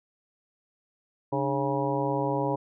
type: harmonic tone with a mistuned harmonic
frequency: 137.6 Hz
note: C#3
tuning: 12 cents flat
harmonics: 1 / 2 / 3 / 4 / 5 / 6 / 7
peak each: -32 / -31 / -32 / -31 / -37 / -34 / -32 dBFS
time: 1.32-2.56 s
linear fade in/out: 10 ms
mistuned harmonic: 2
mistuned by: +120 cents
effects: none